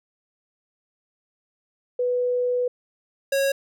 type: tone pair in turn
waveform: sine / square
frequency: 493.9 / 549 Hz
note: B4 / C#5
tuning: 0 / -17 cents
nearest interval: major second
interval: 183 cents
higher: second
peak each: -20 dBFS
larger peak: neither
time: 1.99-2.68 / 3.32-3.52 s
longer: first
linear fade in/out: 5 ms
effects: none